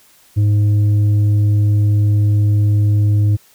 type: tone with tanh clipping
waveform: triangle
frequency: 103.83 Hz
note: G#2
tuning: in tune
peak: -11 dBFS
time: 0.36-3.37 s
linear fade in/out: 20 ms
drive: 9 dB
effects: white hiss -50 dBFS RMS until 3.54 s